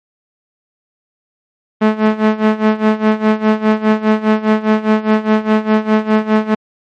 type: tone with tremolo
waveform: sawtooth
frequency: 216 Hz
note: A3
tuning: 32 cents flat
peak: -3 dBFS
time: 1.81-6.55 s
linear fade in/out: 10 ms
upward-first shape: sine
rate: 4.9 Hz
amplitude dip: 85%
effects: low-pass 2000 Hz 12 dB/octave + MP3 48 kbps